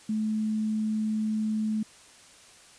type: tone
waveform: sine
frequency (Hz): 216.4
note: A3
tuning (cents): -29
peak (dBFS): -25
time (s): 0.09-1.83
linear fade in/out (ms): 5
effects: white hiss -53 dBFS RMS until 2.78 s + resampled to 22050 Hz